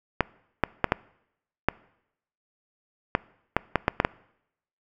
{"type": "clicks", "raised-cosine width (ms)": 0.5, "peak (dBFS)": -4, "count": 11, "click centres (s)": [0.207, 0.637, 0.843, 0.921, 1.686, 3.151, 3.566, 3.757, 3.881, 4.001, 4.049], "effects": ["noise-tail reverb RT60 0.8 s tail -23 dB re dry"]}